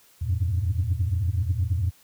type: tone cluster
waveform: sine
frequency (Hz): 83.1 / 91.6 / 101.6 / 115.5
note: E2 / F#2 / G#2 / A#2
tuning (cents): +15 / -17 / -38 / -16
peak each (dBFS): -25 / -25 / -29 / -29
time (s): 0.21-1.91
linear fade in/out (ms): 20
effects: tanh soft clip ceiling -15 dBFS + white hiss -57 dBFS RMS until 2.03 s